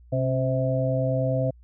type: harmonic tone with a mistuned harmonic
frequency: 130 Hz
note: C3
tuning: 11 cents flat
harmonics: 1 / 2 / 4 / 5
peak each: -24 / -31 / -27 / -28 dBFS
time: 0.12-1.51 s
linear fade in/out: 10 ms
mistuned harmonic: 2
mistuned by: +71 cents
effects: added 60 Hz sine -48 dBFS peak until 1.63 s